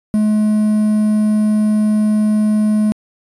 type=tone with quantisation; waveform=triangle; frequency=212.9 Hz; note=G#3; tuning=43 cents sharp; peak=-9 dBFS; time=0.14-2.92 s; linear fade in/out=0 ms; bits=6; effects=resampled to 22050 Hz